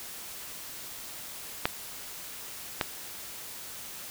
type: clicks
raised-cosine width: 0.3 ms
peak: -7 / -9 dBFS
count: 2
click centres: 1.655 / 2.812 s
effects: white hiss -42 dBFS RMS until 4.1 s